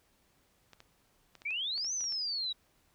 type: clicks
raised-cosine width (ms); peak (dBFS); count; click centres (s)
0.2; -34; 10; 0.733 / 0.804 / 1.353 / 1.419 / 1.507 / 1.778 / 1.846 / 2.008 / 2.041 / 2.123
type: exponential two-way sweep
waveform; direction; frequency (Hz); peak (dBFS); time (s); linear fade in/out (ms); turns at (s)
sine; up then down; 2217 to 6272 to 3829; -32; 1.45-2.53; 10; 1.93
effects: pink hiss -70 dBFS RMS until 2.94 s